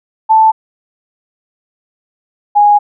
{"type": "tone pair in turn", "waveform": "sine", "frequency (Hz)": [880, 826.6], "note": ["A5", "G#5"], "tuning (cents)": [0, -8], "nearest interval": "minor second", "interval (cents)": 108, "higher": "first", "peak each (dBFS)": -4, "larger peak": "neither", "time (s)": [[0.29, 0.52], [2.55, 2.79]], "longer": "second", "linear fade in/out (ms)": 20, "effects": []}